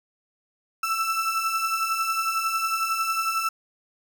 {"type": "beating tone pair", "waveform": "35% pulse", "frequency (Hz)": [1318.5, 1329.5], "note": ["E6", "E6"], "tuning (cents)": [0, 14], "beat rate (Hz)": 11, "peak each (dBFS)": [-28, -23], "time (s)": [0.83, 3.49], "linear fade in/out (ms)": 5, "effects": []}